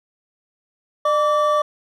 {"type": "tone pair together", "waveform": "triangle", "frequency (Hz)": [602, 1158.3], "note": ["D5", "D6"], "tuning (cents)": [43, -24], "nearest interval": "major seventh", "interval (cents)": 1133, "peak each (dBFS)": -16, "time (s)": [1.05, 1.62], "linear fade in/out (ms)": 5, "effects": []}